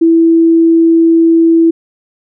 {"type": "tone", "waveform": "sine", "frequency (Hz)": 330, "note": "E4", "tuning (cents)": 2, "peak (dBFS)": -4, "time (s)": [0.01, 1.71], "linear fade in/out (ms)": 10, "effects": []}